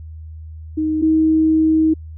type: tone pair in turn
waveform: sine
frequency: 311.1 / 316.4 Hz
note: D#4 / D#4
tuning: 0 / +29 cents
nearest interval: unison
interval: 29 cents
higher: second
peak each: -16 / -11 dBFS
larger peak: second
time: 0.77-1.02 / 1.02-1.94 s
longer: second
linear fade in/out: 10 ms
effects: added 79 Hz sine -31 dBFS peak until 2.17 s